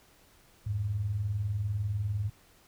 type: tone pair together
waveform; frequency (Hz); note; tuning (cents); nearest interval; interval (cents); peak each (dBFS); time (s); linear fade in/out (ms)
sine; 84.38 / 104.4; E2 / G#2; +41 / +10; major third; 369; -37 / -29; 0.66-2.3; 10
effects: pink hiss -61 dBFS RMS until 2.67 s